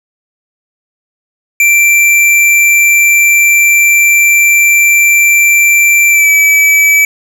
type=tone with pitch glide; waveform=square; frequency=2350 to 2299 Hz; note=D7 to D7; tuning=+1 to -37 cents; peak=-5 dBFS; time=1.6-7.05 s; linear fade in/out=2 ms; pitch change=-38 cents; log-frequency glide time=6.1-6.3 s; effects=none